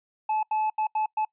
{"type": "tone bursts at uneven times", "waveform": "triangle", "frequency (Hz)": 863, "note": "A5", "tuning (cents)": -34, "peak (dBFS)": -21, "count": 5, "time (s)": [[0.29, 0.43], [0.51, 0.7], [0.78, 0.87], [0.95, 1.06], [1.17, 1.25]], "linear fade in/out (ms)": 5, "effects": ["noise-tail reverb RT60 0.1 s tail -25 dB re dry", "resampled to 8000 Hz"]}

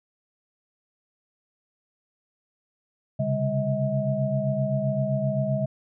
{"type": "tone cluster", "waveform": "sine", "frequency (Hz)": [131.8, 139.5, 201.9, 637], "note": ["C3", "C#3", "G#3", "D#5"], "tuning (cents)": [13, 11, -49, 41], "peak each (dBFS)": [-29, -27, -29, -27], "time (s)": [3.19, 5.66], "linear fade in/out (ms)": 10, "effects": []}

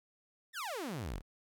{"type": "exponential sweep", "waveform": "sawtooth", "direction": "down", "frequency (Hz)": [1910, 32.01], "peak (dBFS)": -34, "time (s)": [0.53, 1.22], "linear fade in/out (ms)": 50, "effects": ["12-bit"]}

